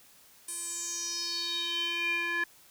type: tone with band-pass filter sweep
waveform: square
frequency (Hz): 342.5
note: F4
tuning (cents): -34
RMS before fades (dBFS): -33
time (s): 0.48-2.44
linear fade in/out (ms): 5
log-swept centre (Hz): 9500 to 1800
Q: 6.4
effects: white hiss -58 dBFS RMS until 2.7 s